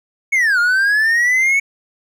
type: linear two-way sweep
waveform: triangle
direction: down then up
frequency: 2232 to 1396.9 to 2232 Hz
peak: -10 dBFS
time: 0.32-1.6 s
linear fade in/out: 10 ms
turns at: 0.59 s
effects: none